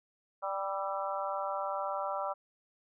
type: harmonic tone with a mistuned harmonic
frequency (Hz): 196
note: G3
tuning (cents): 0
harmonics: 3 / 4 / 5 / 6 / 7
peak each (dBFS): -37 / -38 / -39 / -40 / -40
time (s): 0.42-2.34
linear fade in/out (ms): 20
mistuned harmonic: 7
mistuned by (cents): -42
effects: none